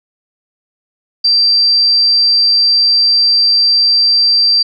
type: tone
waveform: sine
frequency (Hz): 4699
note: D8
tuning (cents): 0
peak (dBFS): -7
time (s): 1.24-4.63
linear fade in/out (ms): 10
effects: none